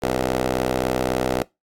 10% pulse ring-modulated tone, 63.7 Hz, C2, 46 cents flat, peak -9 dBFS, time 0.02-1.43 s, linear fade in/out 10 ms, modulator 436 Hz, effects noise-tail reverb RT60 0.2 s tail -23 dB re dry + AAC 64 kbps

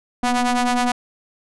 sawtooth ring-modulated tone, 246.9 Hz, B3, in tune, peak -10 dBFS, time 0.23-0.92 s, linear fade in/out 5 ms, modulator 489 Hz, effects resampled to 24000 Hz

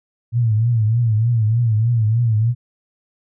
sine tone with vibrato, 113.5 Hz, A#2, 46 cents flat, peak -13 dBFS, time 0.32-2.55 s, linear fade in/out 50 ms, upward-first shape triangle, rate 3.3 Hz, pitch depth 130 cents each way, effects none

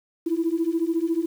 sine beating tone pair, 323.2 / 337.2 Hz, E4 / E4, -34 / +39 cents, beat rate 14 Hz, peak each -24 / -23 dBFS, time 0.26-1.26 s, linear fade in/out 10 ms, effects tanh soft clip ceiling -13 dBFS + 8-bit

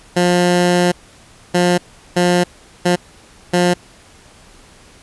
15% pulse tone bursts at uneven times, 177.2 Hz, F3, 25 cents sharp, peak -5 dBFS, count 5, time 0.16-0.92 / 1.54-1.78 / 2.16-2.44 / 2.85-2.96 / 3.53-3.74 s, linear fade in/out 10 ms, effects pink hiss -45 dBFS RMS until 5.02 s + resampled to 24000 Hz

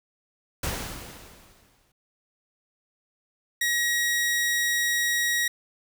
pink noise with exponential decay, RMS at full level -28 dBFS, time 0.63-1.92 s, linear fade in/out 5 ms, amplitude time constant 280 ms
sawtooth tone, 1900 Hz, A#6, 33 cents sharp, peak -19 dBFS, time 3.61-5.48 s, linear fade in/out 5 ms
effects none

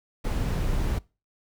brown noise, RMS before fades -26 dBFS, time 0.24-0.99 s, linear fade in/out 10 ms, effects noise-tail reverb RT60 0.3 s tail -23 dB re dry

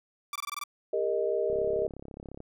sawtooth tone bursts, 1166 Hz, D6, 13 cents flat, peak -29 dBFS, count 7, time 0.33-0.638 s, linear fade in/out 2 ms, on 26 ms, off 21 ms
sine chord, Eb major, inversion first, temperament equal with one note detuned, 402.1 / 466.2 / 622.3 Hz, G4 / Bb4 / Eb5, +44 / 0 / 0 cents, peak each -30 dBFS, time 0.93-1.87 s, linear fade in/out 5 ms
click train, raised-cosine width 2 ms, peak -29 dBFS, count 32, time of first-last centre 1.5-2.404 s, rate 34.3 Hz
effects none

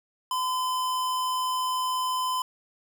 square tone, 1019 Hz, C6, 46 cents flat, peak -26 dBFS, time 0.31-2.42 s, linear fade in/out 2 ms, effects none

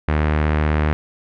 sawtooth tone with low-pass filter, 76.2 Hz, D#2, 36 cents flat, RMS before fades -18 dBFS, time 0.08-0.93 s, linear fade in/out 0 ms, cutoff 2000 Hz, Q 1.6, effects none

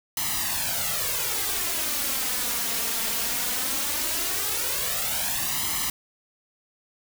white noise with flanger, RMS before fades -27 dBFS, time 0.17-5.9 s, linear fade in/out 2 ms, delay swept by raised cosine 0.98 to 4.38 ms, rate 0.18 Hz, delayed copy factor +0.75, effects none

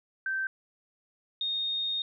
sine tone pair in turn, 1555 / 3698 Hz, G6 / A#7, -14 / -15 cents, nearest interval octave + minor third, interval 1499 cents, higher second, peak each -28 / -28 dBFS, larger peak neither, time 0.26-0.47 / 1.41-2.02 s, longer second, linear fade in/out 2 ms, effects none

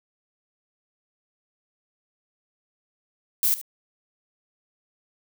violet noise with echo, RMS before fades -21 dBFS, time 3.43-3.54 s, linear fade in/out 0 ms, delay 74 ms, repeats 1, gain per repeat -15 dB, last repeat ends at 3.614 s, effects none

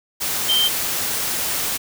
sine tone in noise, 3136 Hz, G7, in tune, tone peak -15 dBFS, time 0.48-0.69 s, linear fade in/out 20 ms, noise white, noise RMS -23 dBFS, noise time 0.2-1.78 s, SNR +5 dB, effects none

